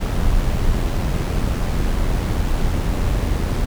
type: noise with amplitude modulation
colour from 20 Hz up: brown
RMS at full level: -17 dBFS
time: 0-3.66 s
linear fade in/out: 20 ms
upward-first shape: sine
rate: 86.2 Hz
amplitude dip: 35%
effects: none